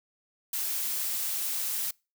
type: noise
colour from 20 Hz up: blue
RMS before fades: -31 dBFS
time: 0.53-1.91 s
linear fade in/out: 5 ms
effects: noise-tail reverb RT60 0.3 s tail -26 dB re dry